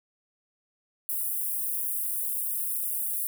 white high-pass noise, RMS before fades -30 dBFS, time 1.09-3.27 s, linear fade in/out 0 ms, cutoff 9300 Hz, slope 48 dB/octave, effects none

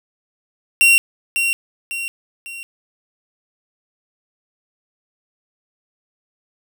45% pulse tone with echo, 2746 Hz, F7, 30 cents flat, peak -9 dBFS, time 0.81-0.98 s, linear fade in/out 0 ms, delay 550 ms, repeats 3, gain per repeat -7 dB, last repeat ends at 2.63 s, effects none

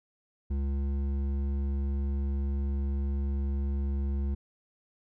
sine tone with hard clipping, 69.3 Hz, C#2, in tune, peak -29 dBFS, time 0.5-4.35 s, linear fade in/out 10 ms, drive 9 dB, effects none

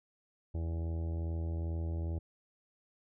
harmonic tone, 82.41 Hz, E2, in tune, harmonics 1 / 2 / 3 / 4 / 5 / 6 / 7 / 8 / 9 / 10, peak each -33 / -45 / -54 / -46 / -53 / -57 / -53 / -61 / -62 / -61 dBFS, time 0.54-2.19 s, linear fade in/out 10 ms, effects none

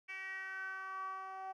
10% pulse tone with band-pass filter sweep, 381.6 Hz, G4, 47 cents flat, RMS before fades -44 dBFS, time 0.08-1.53 s, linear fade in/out 20 ms, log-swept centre 2300 to 800 Hz, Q 5.8, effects none

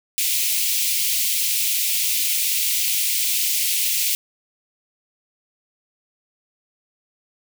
white high-pass noise, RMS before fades -21 dBFS, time 0.18-4.15 s, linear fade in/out 0 ms, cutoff 2200 Hz, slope 48 dB/octave, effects none

